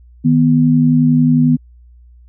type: tone pair together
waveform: sine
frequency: 155.73 / 246.9 Hz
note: D#3 / B3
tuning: +2 / 0 cents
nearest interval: minor sixth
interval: 798 cents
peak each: -12 / -10 dBFS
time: 0.24-1.57 s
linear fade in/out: 20 ms
effects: added 60 Hz sine -40 dBFS peak until 2.28 s